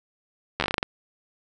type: slowing click train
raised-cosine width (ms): 0.3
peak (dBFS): -7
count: 10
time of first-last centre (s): 0.6-0.829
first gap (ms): 11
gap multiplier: 1.2
effects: none